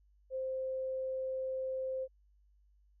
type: tone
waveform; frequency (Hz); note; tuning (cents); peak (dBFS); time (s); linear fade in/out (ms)
sine; 523.3; C5; 0; -34; 0.3-2.08; 50
effects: added 50 Hz sine -64 dBFS peak until 3 s